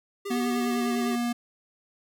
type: tone with vibrato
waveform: square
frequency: 389.9 Hz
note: G4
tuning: 9 cents flat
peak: -32 dBFS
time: 0.25-1.16 s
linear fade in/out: 10 ms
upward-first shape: triangle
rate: 9.9 Hz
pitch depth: 77 cents each way
type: tone with pitch glide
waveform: square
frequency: 243.1 to 238.8 Hz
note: B3 to A#3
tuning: -27 to +42 cents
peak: -26 dBFS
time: 0.3-1.33 s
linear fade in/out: 10 ms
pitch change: -31 cents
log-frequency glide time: 0.45-0.92 s
effects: none